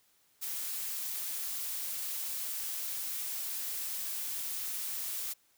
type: noise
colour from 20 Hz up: blue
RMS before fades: -37 dBFS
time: 0.41-5.34 s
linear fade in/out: 20 ms
effects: white hiss -69 dBFS RMS until 5.57 s